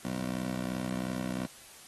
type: tone with high-pass filter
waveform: 15% pulse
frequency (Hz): 62.9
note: B1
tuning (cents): +32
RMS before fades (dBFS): -35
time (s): 0.05-1.46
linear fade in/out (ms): 0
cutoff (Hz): 200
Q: 1.7
effects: white hiss -52 dBFS RMS until 1.87 s + AAC 32 kbps